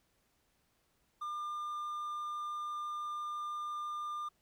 triangle tone, 1201 Hz, D6, 38 cents sharp, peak -35 dBFS, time 1.21-4.29 s, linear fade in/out 10 ms, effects pink hiss -75 dBFS RMS until 4.41 s

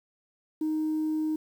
sine tone, 311.1 Hz, D#4, in tune, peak -24 dBFS, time 0.61-1.36 s, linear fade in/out 5 ms, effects tanh soft clip ceiling -23 dBFS + 9-bit

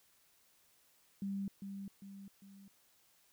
sine tone with echo, 197.1 Hz, G3, 10 cents sharp, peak -36 dBFS, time 1.22-1.48 s, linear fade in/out 2 ms, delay 400 ms, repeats 3, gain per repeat -6 dB, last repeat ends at 2.68 s, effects white hiss -70 dBFS RMS until 3.32 s

